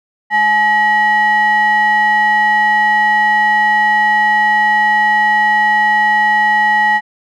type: ring-modulated tone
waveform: triangle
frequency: 530 Hz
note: C5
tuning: 22 cents sharp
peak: -4 dBFS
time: 0.3-7.01 s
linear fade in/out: 50 ms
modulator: 1380 Hz
effects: none